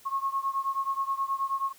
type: beating tone pair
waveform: sine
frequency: 1085 / 1094.4 Hz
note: C#6 / C#6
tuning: -37 / -23 cents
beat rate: 9.4 Hz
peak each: -29 / -31 dBFS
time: 0.05-1.73 s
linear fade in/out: 20 ms
effects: white hiss -56 dBFS RMS until 1.78 s